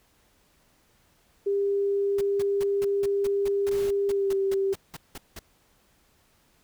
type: tone with pitch glide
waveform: sine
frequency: 399.6 to 390 Hz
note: G4 to G4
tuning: +33 to -9 cents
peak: -22 dBFS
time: 1.46-4.74 s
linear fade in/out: 10 ms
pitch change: -42 cents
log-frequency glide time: 4.11-4.34 s
type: noise bursts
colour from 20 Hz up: pink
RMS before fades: -39 dBFS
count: 16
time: 2.18-5.392 s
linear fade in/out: 5 ms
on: 32 ms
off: 180 ms
type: noise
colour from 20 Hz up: pink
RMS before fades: -41 dBFS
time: 3.71-3.88 s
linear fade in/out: 5 ms
effects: pink hiss -64 dBFS RMS until 6.63 s